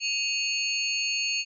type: tone cluster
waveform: sine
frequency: 2516 / 2776 / 4417 / 6570 Hz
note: D#7 / F7 / C#8 / G#8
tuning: +19 / -11 / -7 / -20 cents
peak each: -31 / -31 / -29 / -34 dBFS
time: 0-1.45 s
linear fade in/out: 50 ms
effects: none